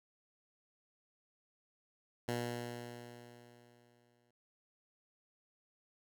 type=tone with exponential decay; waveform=10% pulse; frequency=120 Hz; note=B2; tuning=49 cents flat; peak=-26 dBFS; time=2.28-4.31 s; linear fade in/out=5 ms; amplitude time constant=440 ms; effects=none